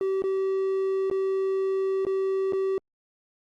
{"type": "tone with dropouts", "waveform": "triangle", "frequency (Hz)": 384.5, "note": "G4", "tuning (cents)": -33, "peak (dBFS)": -21, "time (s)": [0.01, 2.78], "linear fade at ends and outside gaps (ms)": 1, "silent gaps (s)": [[0.221, 0.239], [1.1, 1.112], [2.051, 2.067], [2.524, 2.532]], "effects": ["Opus 32 kbps"]}